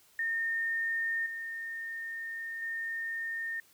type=tone with level steps; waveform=sine; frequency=1826 Hz; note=A#6; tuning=36 cents flat; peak=-29 / -36 / -33 dBFS; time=0.19-3.6 s; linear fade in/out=2 ms; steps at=1.26 / 2.62 s; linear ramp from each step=2 ms; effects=white hiss -63 dBFS RMS until 3.73 s

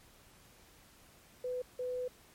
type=tone bursts at uneven times; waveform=sine; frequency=500 Hz; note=B4; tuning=21 cents sharp; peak=-34 dBFS; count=2; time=1.44-1.62 / 1.79-2.08 s; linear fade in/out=5 ms; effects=pink hiss -61 dBFS RMS until 2.34 s + MP3 64 kbps

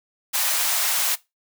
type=high-pass noise; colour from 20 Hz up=white; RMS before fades=-22 dBFS; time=0.33-1.16 s; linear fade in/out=20 ms; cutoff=630 Hz; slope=24 dB/octave; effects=noise-tail reverb RT60 0.2 s tail -19 dB re dry

